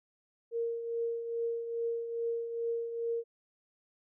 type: tone with tremolo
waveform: sine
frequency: 464.4 Hz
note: A#4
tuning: 7 cents flat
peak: -29 dBFS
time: 0.51-3.24 s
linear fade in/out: 50 ms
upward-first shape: triangle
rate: 2.4 Hz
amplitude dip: 60%
effects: none